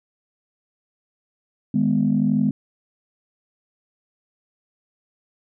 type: chord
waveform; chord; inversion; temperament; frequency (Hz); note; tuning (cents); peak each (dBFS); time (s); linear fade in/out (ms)
sine; G# minor; second; just; 155.74 / 207.7 / 249.2; D#3 / G#3 / B3; +2 / 0 / +16; -23 / -19 / -20; 1.74-2.51; 5
effects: tanh soft clip ceiling -8 dBFS